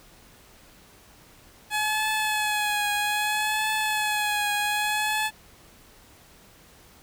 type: tone with vibrato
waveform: 15% pulse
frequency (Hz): 846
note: G#5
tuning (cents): +32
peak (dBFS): -17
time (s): 1.7-5.31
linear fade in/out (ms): 50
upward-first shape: triangle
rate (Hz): 0.62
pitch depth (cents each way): 42
effects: pink hiss -53 dBFS RMS until 7.02 s